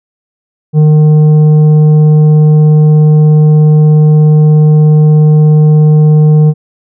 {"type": "tone with tanh clipping", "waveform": "sine", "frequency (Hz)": 152.8, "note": "D#3", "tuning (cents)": -31, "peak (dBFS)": -3, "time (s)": [0.73, 6.54], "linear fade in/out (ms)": 50, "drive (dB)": 7, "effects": []}